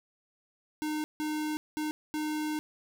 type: tone bursts at uneven times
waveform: square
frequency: 305.5 Hz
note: D#4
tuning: 32 cents flat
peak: -31 dBFS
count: 4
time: 0.82-1.04 / 1.2-1.57 / 1.77-1.91 / 2.14-2.59 s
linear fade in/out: 0 ms
effects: none